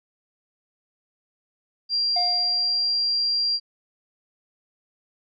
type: tone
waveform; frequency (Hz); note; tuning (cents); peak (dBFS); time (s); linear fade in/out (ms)
sine; 4754; D8; +20; -20; 1.89-3.6; 50
type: tone with exponential decay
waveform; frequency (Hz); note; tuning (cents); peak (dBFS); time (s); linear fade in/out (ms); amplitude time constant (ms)
triangle; 712; F5; +33; -21; 2.16-3.13; 5; 210
effects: none